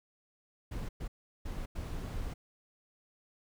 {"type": "noise bursts at uneven times", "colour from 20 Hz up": "brown", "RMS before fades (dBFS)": -38, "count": 4, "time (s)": [[0.71, 0.89], [1, 1.08], [1.45, 1.66], [1.75, 2.34]], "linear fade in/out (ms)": 10, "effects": []}